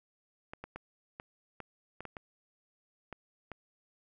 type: clicks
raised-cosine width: 0.5 ms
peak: -27 dBFS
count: 10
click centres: 0.535 / 0.64 / 0.76 / 1.199 / 1.603 / 2.006 / 2.053 / 2.168 / 3.127 / 3.517 s
effects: none

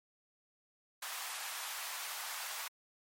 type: high-pass noise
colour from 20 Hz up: pink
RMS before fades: -42 dBFS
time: 1.02-2.68 s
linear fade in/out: 5 ms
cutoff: 820 Hz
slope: 24 dB/octave
effects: MP3 64 kbps

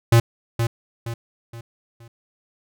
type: tone with echo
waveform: square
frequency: 116.2 Hz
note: A#2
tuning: 5 cents flat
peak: -11 dBFS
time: 0.12-0.2 s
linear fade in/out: 5 ms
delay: 470 ms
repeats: 4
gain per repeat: -8 dB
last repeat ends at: 2.08 s
effects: none

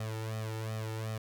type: tone with flanger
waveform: sawtooth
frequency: 110.2 Hz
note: A2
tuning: 3 cents sharp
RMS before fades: -37 dBFS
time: 0-1.18 s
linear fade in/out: 5 ms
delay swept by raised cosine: 1.6 to 2.26 ms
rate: 2.7 Hz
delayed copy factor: +1
effects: none

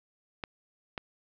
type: clicks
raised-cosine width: 0.3 ms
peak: -18 dBFS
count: 2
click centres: 0.438 / 0.978 s
effects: low-pass 4000 Hz 12 dB/octave + 10-bit

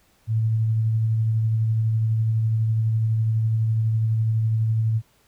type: tone with tremolo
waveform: sine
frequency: 111.2 Hz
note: A2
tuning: 19 cents sharp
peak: -17 dBFS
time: 0.27-5.02 s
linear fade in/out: 50 ms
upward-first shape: triangle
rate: 12 Hz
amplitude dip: 25%
effects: pink hiss -61 dBFS RMS until 5.27 s

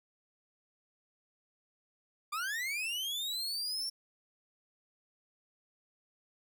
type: linear sweep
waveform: 40% pulse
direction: up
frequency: 1161 to 5510 Hz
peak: -33 dBFS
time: 2.32-3.9 s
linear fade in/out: 10 ms
effects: none

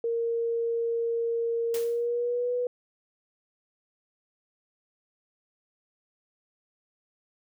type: tone with pitch glide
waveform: sine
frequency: 463.9 to 491.5 Hz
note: A#4 to B4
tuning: -8 to -8 cents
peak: -25 dBFS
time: 0.04-2.67 s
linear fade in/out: 2 ms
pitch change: +100 cents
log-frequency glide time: 1.75-2.53 s
type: noise with exponential decay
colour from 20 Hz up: white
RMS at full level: -36 dBFS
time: 1.74-2.07 s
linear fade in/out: 2 ms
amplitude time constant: 71 ms
effects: none

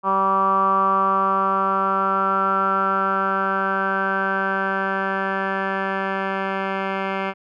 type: tone with low-pass filter sweep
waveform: 10% pulse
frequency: 193.3 Hz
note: G3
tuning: 24 cents flat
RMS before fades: -21 dBFS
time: 0.03-7.34 s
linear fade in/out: 50 ms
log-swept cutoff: 1100 to 2000 Hz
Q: 8.7
effects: none

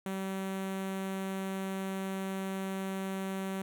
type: tone with notch filter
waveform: sawtooth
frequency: 192 Hz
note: G3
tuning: 36 cents flat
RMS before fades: -36 dBFS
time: 0.06-3.62 s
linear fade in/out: 2 ms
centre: 4900 Hz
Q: 1.6
effects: none

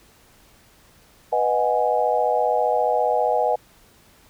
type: chord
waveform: sine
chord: G# minor seventh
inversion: first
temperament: equal with one note detuned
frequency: 493.9 / 622.3 / 735.7 / 830.6 Hz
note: B4 / D#5 / F#5 / G#5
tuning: 0 / 0 / -10 / 0 cents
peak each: -23 dBFS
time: 1.32-3.56 s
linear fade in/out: 10 ms
effects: pink hiss -54 dBFS RMS until 4.29 s

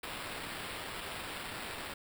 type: noise with sample-and-hold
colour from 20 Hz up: blue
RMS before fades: -42 dBFS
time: 0.03-1.94 s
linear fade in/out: 5 ms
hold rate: 6300 Hz
effects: none

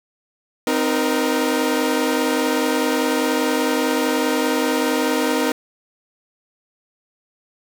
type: tone cluster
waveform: sawtooth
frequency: 258.1 / 308.7 / 471.3 Hz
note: C4 / D#4 / A#4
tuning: -23 / -14 / +19 cents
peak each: -18 dBFS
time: 0.67-5.52 s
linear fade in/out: 2 ms
effects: none

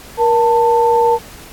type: tone pair together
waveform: sine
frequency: 472.3 / 889.8 Hz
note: A#4 / A5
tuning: +23 / +19 cents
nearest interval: major seventh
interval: 1096 cents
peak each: -12 dBFS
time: 0.17-1.19 s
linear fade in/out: 50 ms
effects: pink hiss -37 dBFS RMS until 1.52 s + AAC 64 kbps

